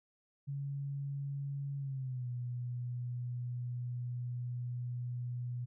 sine tone with pitch glide, 140 to 122.58 Hz, C#3 to B2, +18 to -13 cents, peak -36 dBFS, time 0.47-5.66 s, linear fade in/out 20 ms, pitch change -231 cents, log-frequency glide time 1.78-2.28 s, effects none

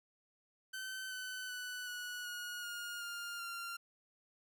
sawtooth tone with pitch steps, 1533 / 1511 / 1489.4 / 1468 / 1447 / 1426.2 / 1405.8 / 1385.6 Hz, G6 / F#6 / F#6 / F#6 / F#6 / F6 / F6 / F6, -39 / +36 / +11 / -14 / -39 / +36 / +11 / -14 cents, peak -38 dBFS, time 0.73-3.77 s, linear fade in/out 10 ms, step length 380 ms, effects none

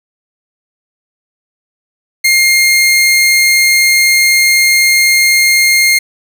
sawtooth tone, 2124 Hz, C7, 25 cents sharp, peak -3 dBFS, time 2.24-5.99 s, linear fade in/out 10 ms, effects none

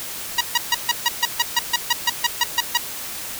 10% pulse tone bursts, 955 Hz, A#5, 42 cents sharp, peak -6 dBFS, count 15, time 0.38-2.775 s, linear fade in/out 5 ms, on 29 ms, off 140 ms, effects white hiss -31 dBFS RMS until 3.39 s

